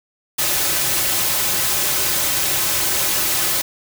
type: noise with comb filter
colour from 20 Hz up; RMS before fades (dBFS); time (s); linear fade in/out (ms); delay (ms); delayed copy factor
white; -19; 0.38-3.62; 10; 4.3; -0.55
effects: none